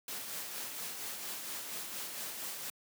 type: noise with tremolo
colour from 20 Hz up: white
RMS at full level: -40 dBFS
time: 0.08-2.7 s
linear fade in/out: 2 ms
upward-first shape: sine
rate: 4.3 Hz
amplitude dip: 35%
effects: high-pass 150 Hz 12 dB/octave